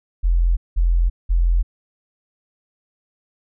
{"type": "tone bursts", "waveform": "sine", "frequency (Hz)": 42.87, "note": "F1", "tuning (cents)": -31, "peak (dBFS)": -13, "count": 3, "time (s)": [0.23, 1.63], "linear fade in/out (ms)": 20, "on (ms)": 340, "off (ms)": 190, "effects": []}